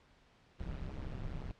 brown noise with amplitude modulation, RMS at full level -38 dBFS, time 0.59-1.52 s, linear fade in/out 10 ms, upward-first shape sine, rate 132 Hz, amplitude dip 85%, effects pink hiss -66 dBFS RMS until 1.59 s + low-pass 4000 Hz 12 dB/octave

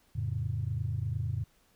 sine chord, F augmented, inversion none, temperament equal, 87.31 / 110 / 138.59 Hz, F2 / A2 / C#3, 0 / 0 / 0 cents, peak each -35 / -32 / -35 dBFS, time 0.15-1.44 s, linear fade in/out 10 ms, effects tanh soft clip ceiling -21 dBFS + pink hiss -67 dBFS RMS until 1.75 s

